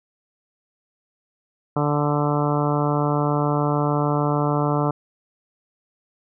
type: harmonic tone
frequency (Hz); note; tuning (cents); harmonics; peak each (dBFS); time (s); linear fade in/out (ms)
146.83; D3; 0; 1 / 2 / 3 / 4 / 5 / 6 / 7 / 8 / 9; -22 / -25 / -27 / -28 / -29 / -30 / -30 / -31 / -32; 1.76-4.91; 5
effects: none